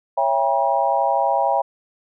sine chord, C# diminished seventh, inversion none, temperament just, 554.4 / 665.2 / 798.3 / 957.9 Hz, C#5 / E5 / G5 / Bb5, 0 / +16 / +31 / +47 cents, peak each -23 / -22 / -20 / -22 dBFS, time 0.17-1.62 s, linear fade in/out 10 ms, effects none

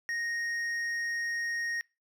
sine tone with hard clipping, 1864.7 Hz, A#6, in tune, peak -32 dBFS, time 0.09-1.81 s, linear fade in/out 0 ms, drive 6 dB, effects noise-tail reverb RT60 0.3 s tail -26 dB re dry

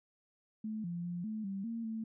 sine tone with pitch steps, 217 / 172.6 / 174.9 / 216.9 / 195.2 / 229.6 / 222.3 Hz, A3 / F3 / F3 / A3 / G3 / A#3 / A3, -24 / -20 / +3 / -25 / -7 / -26 / +18 cents, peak -36 dBFS, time 0.64-2.04 s, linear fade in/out 5 ms, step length 200 ms, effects none

